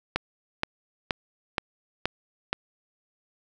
click train, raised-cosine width 0.3 ms, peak -8 dBFS, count 6, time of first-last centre 0.16-2.53 s, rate 2.11 Hz, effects none

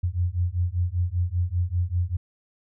sine beating tone pair, 86.1 / 91.2 Hz, F2 / F#2, -24 / -24 cents, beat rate 5.1 Hz, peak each -25 dBFS, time 0.03-2.17 s, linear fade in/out 10 ms, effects none

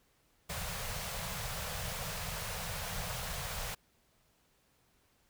pink band-stop noise, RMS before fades -39 dBFS, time 0.49-3.75 s, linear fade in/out 10 ms, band 190 to 470 Hz, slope 48 dB/octave, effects pink hiss -71 dBFS RMS until 5.29 s

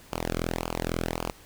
sawtooth tone with flanger, 42.02 Hz, E1, 34 cents sharp, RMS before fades -31 dBFS, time 0.12-1.32 s, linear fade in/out 10 ms, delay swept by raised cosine 0.52 to 1.12 ms, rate 1.8 Hz, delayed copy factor -0.9, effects pink hiss -52 dBFS RMS until 1.45 s

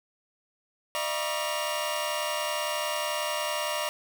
sawtooth tone cluster, 604 / 675 / 961 / 1113 / 2805 Hz, D5 / E5 / B5 / C#6 / F7, +48 / +41 / -48 / +7 / +7 cents, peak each -28 / -34 / -31 / -33 / -32 dBFS, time 0.95-3.89 s, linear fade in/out 0 ms, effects none

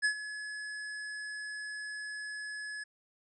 square tone with ADSR envelope, 1700 Hz, G#6, 40 cents sharp, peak -25 dBFS, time 0.02-2.84 s, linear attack 29 ms, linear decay 89 ms, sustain -14 dB, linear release 11 ms, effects resampled to 22050 Hz

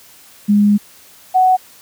sine tone pair in turn, 205.9 / 744 Hz, G#3 / F#5, -15 / +9 cents, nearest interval octave + minor seventh, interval 2224 cents, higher second, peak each -8 dBFS, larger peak neither, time 0.48-0.78 / 1.34-1.57 s, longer first, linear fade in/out 20 ms, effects white hiss -44 dBFS RMS until 1.81 s + high-pass 60 Hz 12 dB/octave

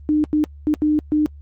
sine tone bursts at uneven times, 302.7 Hz, D#4, 48 cents flat, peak -14 dBFS, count 5, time 0.09-0.24 / 0.33-0.44 / 0.67-0.74 / 0.82-0.99 / 1.12-1.26 s, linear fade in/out 0 ms, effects added 72 Hz sine -37 dBFS peak until 1.41 s + Opus 24 kbps

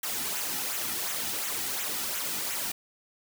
white noise with flanger, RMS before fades -32 dBFS, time 0.03-2.72 s, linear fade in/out 5 ms, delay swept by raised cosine 0.2 to 1.9 ms, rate 2.8 Hz, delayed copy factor -0.6, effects none

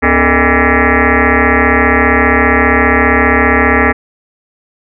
sine tone with frequency modulation, 814 Hz, G#5, 35 cents flat, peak -6 dBFS, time 0.02-3.93 s, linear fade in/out 20 ms, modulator 177 Hz, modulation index 7.4, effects none

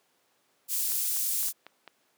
pink high-pass noise, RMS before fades -29 dBFS, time 0.68-1.53 s, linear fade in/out 50 ms, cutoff 9600 Hz, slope 12 dB/octave
clicks, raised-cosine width 0.3 ms, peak -28 dBFS, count 6, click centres 0.918 / 1.167 / 1.43 / 1.485 / 1.666 / 1.877 s
effects pink hiss -69 dBFS RMS until 2.17 s + high-pass 300 Hz 12 dB/octave

